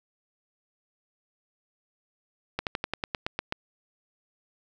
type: slowing click train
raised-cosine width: 0.3 ms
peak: -12 dBFS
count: 10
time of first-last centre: 2.59-3.524 s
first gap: 78 ms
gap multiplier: 1.07
effects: none